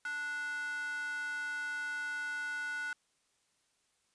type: tone with high-pass filter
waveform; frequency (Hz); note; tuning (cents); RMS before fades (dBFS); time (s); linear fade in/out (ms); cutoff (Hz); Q
square; 293.7; D4; 0; -38; 0.05-2.93; 2; 1400; 8.2
effects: white hiss -75 dBFS RMS until 4.14 s + resampled to 22050 Hz